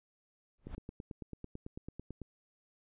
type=noise with exponential growth; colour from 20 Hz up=brown; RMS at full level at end=-38 dBFS; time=0.58-0.75 s; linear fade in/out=2 ms; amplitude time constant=35 ms
type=click train; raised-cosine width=3 ms; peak=-30 dBFS; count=15; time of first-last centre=0.67-2.217 s; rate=9.05 Hz
effects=resampled to 8000 Hz